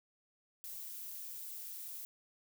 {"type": "noise with amplitude modulation", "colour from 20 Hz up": "violet", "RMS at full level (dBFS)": -44, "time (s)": [0.64, 2.05], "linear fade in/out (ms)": 0, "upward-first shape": "sine", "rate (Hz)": 177, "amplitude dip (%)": 40, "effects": []}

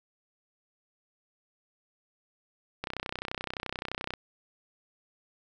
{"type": "click train", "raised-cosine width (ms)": 0.3, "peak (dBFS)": -17, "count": 42, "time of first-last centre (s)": [2.84, 4.137], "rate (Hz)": 31.6, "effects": []}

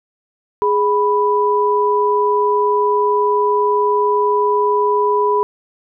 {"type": "tone pair together", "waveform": "sine", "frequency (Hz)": [415.3, 987.8], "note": ["G#4", "B5"], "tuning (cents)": [0, 0], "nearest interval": "octave + minor third", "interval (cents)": 1500, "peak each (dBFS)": [-15, -15], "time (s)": [0.62, 5.43], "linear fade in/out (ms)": 0, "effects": []}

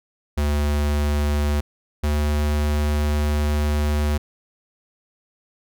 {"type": "tone pair in turn", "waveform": "square", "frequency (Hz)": [73.42, 74.32], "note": ["D2", "D2"], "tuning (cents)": [0, 21], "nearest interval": "unison", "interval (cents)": 21, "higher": "second", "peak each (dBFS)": -19, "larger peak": "neither", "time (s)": [[0.37, 1.61], [2.03, 4.18]], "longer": "second", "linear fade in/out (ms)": 10, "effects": []}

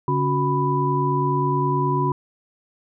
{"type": "tone cluster", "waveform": "sine", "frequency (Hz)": [142, 277.8, 367.3, 990], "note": ["C#3", "C#4", "F#4", "B5"], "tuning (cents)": [42, 4, -13, 4], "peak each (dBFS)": [-22, -28, -25, -22], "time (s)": [0.08, 2.12], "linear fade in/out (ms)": 2, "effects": []}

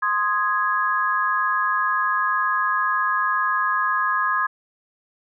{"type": "chord", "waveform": "sine", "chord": "Ab major", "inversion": "first", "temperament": "equal", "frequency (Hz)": [1046.5, 1244.5, 1661.2], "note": ["C6", "Eb6", "Ab6"], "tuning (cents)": [0, 0, 0], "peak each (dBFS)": -23, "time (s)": [0.02, 4.47], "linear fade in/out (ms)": 10, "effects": []}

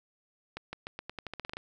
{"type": "accelerating click train", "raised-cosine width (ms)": 0.3, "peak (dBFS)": -22, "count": 13, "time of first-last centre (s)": [0.57, 1.569], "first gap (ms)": 160, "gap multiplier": 0.87, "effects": []}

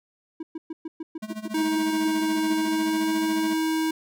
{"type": "tone bursts", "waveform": "triangle", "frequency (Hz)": 322.6, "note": "E4", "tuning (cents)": -37, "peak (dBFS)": -28, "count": 16, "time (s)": [0.4, 2.68], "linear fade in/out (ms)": 5, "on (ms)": 30, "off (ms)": 120}
{"type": "tone with tremolo", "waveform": "square", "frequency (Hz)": 215.4, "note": "A3", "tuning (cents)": -37, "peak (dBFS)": -30, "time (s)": [1.22, 3.54], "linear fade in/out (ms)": 10, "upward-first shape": "sine", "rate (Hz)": 14, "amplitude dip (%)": 85}
{"type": "tone with pitch glide", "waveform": "square", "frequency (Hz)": [315.8, 318.7], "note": ["D#4", "D#4"], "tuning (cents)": [26, 42], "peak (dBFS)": -23, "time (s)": [1.54, 3.91], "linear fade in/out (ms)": 5, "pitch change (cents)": 16, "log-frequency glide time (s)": [2.52, 3.12]}
{"effects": []}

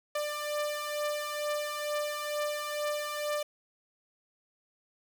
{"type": "beating tone pair", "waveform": "sawtooth", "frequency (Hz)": [592, 594.2], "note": ["D5", "D5"], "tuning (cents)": [14, 20], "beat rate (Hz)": 2.2, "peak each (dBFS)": [-33, -29], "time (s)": [0.15, 3.43], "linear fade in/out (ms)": 5, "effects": []}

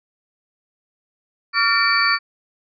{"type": "tone cluster", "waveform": "sine", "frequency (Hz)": [1142, 1391, 1809, 2319, 4533], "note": ["D6", "F6", "A6", "D7", "C#8"], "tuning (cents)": [-49, -7, 48, -22, 38], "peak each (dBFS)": -21, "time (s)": [1.53, 2.19], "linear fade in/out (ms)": 50, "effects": []}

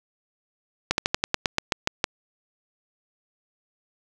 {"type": "slowing click train", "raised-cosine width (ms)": 0.2, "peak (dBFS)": -3, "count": 11, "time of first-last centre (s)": [0.91, 2.042], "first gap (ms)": 71, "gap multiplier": 1.1, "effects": []}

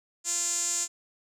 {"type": "tone with band-pass filter", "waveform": "sawtooth", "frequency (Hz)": 345.3, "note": "F4", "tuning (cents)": -20, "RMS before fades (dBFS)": -29, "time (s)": [0.24, 0.88], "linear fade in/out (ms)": 50, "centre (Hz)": 7200, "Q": 7.9, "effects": []}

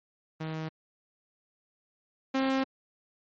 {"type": "tone pair in turn", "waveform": "sawtooth", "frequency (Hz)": [158.4, 266.4], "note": ["D#3", "C4"], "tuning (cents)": [31, 31], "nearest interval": "major sixth", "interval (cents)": 900, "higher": "second", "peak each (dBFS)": [-29, -21], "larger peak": "second", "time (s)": [[0.4, 0.69], [2.34, 2.64]], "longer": "second", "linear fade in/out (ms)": 10, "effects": ["low-pass 4000 Hz 12 dB/octave", "MP3 32 kbps"]}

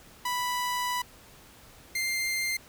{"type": "tone pair in turn", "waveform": "sawtooth", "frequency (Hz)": [987.8, 2098], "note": ["B5", "C7"], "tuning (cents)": [0, 4], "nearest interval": "octave + minor second", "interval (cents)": 1304, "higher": "second", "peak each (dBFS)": -24, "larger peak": "neither", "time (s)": [[0.25, 1.02], [1.95, 2.57]], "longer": "first", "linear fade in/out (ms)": 5, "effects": ["pink hiss -53 dBFS RMS until 2.68 s"]}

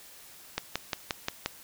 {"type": "click train", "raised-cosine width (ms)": 0.2, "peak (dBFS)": -11, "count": 6, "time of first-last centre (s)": [0.58, 1.46], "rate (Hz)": 5.68, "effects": ["white hiss -51 dBFS RMS until 1.63 s"]}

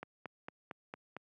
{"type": "click train", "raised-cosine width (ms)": 0.5, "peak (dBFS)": -27, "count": 6, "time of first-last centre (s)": [0.03, 1.166], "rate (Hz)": 4.4, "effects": ["high-pass 150 Hz 12 dB/octave"]}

